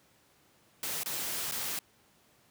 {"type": "noise with dropouts", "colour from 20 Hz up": "white", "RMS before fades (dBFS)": -35, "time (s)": [0.83, 1.79], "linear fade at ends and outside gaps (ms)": 2, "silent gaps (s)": [[1.034, 1.059], [1.513, 1.52]], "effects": ["pink hiss -65 dBFS RMS until 2.5 s", "high-pass 100 Hz 12 dB/octave"]}